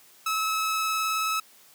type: tone with vibrato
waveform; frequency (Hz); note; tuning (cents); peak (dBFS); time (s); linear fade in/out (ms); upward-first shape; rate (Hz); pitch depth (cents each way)
sawtooth; 1295; E6; -31; -21; 0.26-1.4; 5; sine; 19; 10
effects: white hiss -55 dBFS RMS until 1.74 s + high-pass 150 Hz 12 dB/octave